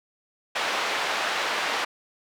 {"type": "band-pass noise", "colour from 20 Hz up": "pink", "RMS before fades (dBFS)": -27, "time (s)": [0.55, 1.85], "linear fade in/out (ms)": 10, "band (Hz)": [730, 3600], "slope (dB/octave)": 12, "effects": []}